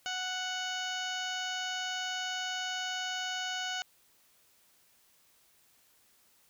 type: harmonic tone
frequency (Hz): 740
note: F#5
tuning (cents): 0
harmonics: 1 / 2 / 3 / 4 / 5 / 6 / 7 / 8 / 9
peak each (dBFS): -40 / -38 / -46 / -38 / -46 / -47 / -49 / -50 / -45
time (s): 0.06-3.82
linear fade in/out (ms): 0
effects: white hiss -66 dBFS RMS until 6.49 s